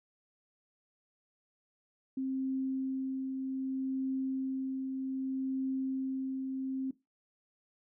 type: tone with tremolo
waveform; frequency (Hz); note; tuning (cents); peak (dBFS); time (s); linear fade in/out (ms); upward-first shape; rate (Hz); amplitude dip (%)
sine; 264.6; C4; +20; -30; 2.17-6.91; 5; triangle; 0.64; 35
effects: noise-tail reverb RT60 0.2 s tail -17 dB re dry